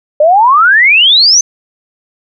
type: exponential sweep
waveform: sine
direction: up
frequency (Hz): 580 to 6272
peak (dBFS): -3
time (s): 0.2-1.41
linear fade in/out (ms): 5
effects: none